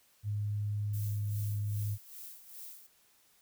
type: tone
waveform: sine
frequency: 103.83 Hz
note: G#2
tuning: in tune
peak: -31 dBFS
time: 0.23-1.98 s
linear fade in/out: 50 ms
type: noise with tremolo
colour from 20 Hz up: violet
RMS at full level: -46 dBFS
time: 0.93-2.87 s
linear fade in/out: 10 ms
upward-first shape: sine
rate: 2.5 Hz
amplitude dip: 70%
effects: white hiss -67 dBFS RMS until 3.41 s